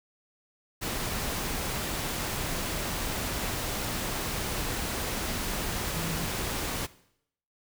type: tone in noise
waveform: sine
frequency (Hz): 163.2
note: E3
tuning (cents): -17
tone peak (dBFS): -34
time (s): 5.93-6.26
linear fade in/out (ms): 20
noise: pink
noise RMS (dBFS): -32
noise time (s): 0.81-6.87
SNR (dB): -5
effects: noise-tail reverb RT60 0.7 s tail -18 dB re dry